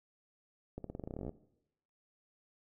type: accelerating click train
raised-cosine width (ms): 2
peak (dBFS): -28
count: 17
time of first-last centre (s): 0.78-1.293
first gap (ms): 63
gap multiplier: 0.9
effects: noise-tail reverb RT60 0.8 s tail -18 dB re dry